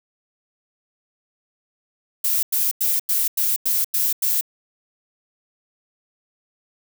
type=noise bursts; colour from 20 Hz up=violet; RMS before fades=-20 dBFS; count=8; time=2.24-4.411 s; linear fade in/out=5 ms; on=190 ms; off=93 ms; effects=none